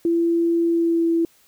sine tone with pitch glide, 337 to 332.9 Hz, E4 to E4, +38 to +17 cents, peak -16 dBFS, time 0.05-1.25 s, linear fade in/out 2 ms, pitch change -21 cents, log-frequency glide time 0.65-1.07 s, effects white hiss -57 dBFS RMS until 1.47 s

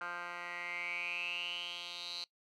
10% pulse tone with band-pass filter sweep, 174.61 Hz, F3, in tune, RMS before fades -41 dBFS, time 0.01-2.24 s, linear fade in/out 2 ms, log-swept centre 1500 to 4100 Hz, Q 9.5, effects noise-tail reverb RT60 0.1 s tail -21 dB re dry

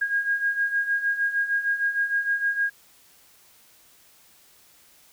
sine beating tone pair, 1626 / 1632.5 Hz, G#6 / G#6, -37 / -30 cents, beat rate 6.5 Hz, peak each -28 / -23 dBFS, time 0.01-2.7 s, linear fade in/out 10 ms, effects white hiss -56 dBFS RMS until 5.12 s

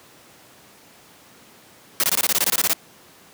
white noise bursts, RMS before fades -19 dBFS, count 13, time 2-2.732 s, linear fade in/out 0 ms, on 36 ms, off 22 ms, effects pink hiss -49 dBFS RMS until 3.33 s + high-pass 150 Hz 12 dB/octave

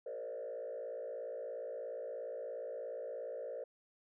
sine tone with frequency modulation, 531 Hz, C5, 25 cents sharp, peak -39 dBFS, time 0.06-3.64 s, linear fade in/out 5 ms, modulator 57 Hz, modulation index 1.4, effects tanh soft clip ceiling -36 dBFS

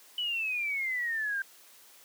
sine exponential sweep, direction down, 2993 to 1568 Hz, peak -29 dBFS, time 0.18-1.42 s, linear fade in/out 2 ms, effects white hiss -56 dBFS RMS until 2.04 s + high-pass 300 Hz 12 dB/octave

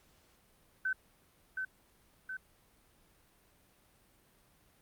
sine tone with echo, 1526 Hz, G6, 47 cents flat, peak -30 dBFS, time 0.85-0.93 s, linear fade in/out 5 ms, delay 720 ms, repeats 2, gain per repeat -4 dB, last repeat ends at 2.37 s, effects pink hiss -67 dBFS RMS until 4.81 s + Opus 48 kbps

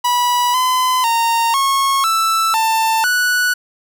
45% pulse tone with pitch steps, 978 / 1017 / 923 / 1093 / 1323 / 891 / 1476 Hz, B5 / C6 / A#5 / C#6 / E6 / A5 / F#6, -17 / -50 / -17 / -25 / +6 / +22 / -5 cents, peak -13 dBFS, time 0.04-3.54 s, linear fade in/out 10 ms, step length 500 ms, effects none

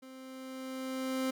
30% pulse tone with level ramp, 261.6 Hz, C4, in tune, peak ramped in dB -46 to -27 dBFS, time 0.02-1.31 s, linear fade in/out 10 ms, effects none

